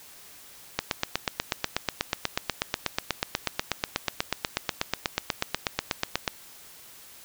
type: click train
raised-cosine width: 0.2 ms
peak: -6 dBFS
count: 46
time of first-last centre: 0.79-6.278 s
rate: 8.2 Hz
effects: white hiss -49 dBFS RMS until 7.24 s